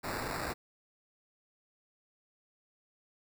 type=noise with sample-and-hold; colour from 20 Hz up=violet; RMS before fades=-37 dBFS; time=0.03-0.54 s; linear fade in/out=20 ms; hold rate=3150 Hz; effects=none